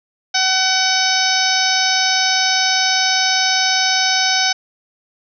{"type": "harmonic tone", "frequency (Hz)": 755, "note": "F#5", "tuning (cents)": 35, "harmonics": [1, 2, 3, 4, 5, 6, 7, 8], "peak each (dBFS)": [-21, -21, -23, -25, -22, -24, -19, -23], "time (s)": [0.34, 4.53], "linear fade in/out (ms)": 10, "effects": []}